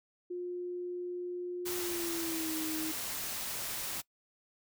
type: tone with pitch glide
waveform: sine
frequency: 356 to 315.3 Hz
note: F4 to D#4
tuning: +33 to +23 cents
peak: -35 dBFS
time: 0.3-2.92 s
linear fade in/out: 10 ms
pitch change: -210 cents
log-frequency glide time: 1.77-2.57 s
type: noise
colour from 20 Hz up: white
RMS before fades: -38 dBFS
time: 1.65-4.02 s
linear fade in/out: 20 ms
effects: noise-tail reverb RT60 0.1 s tail -22 dB re dry

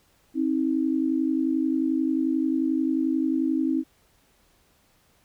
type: tone pair together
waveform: sine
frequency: 266.4 / 317.7 Hz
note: C4 / D#4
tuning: +31 / +36 cents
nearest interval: minor third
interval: 305 cents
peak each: -24 dBFS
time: 0.34-3.84 s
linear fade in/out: 50 ms
effects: pink hiss -63 dBFS RMS until 5.24 s

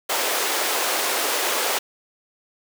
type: high-pass noise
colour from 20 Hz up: pink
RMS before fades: -23 dBFS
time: 0.09-1.79 s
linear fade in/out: 10 ms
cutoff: 400 Hz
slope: 24 dB/octave
effects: none

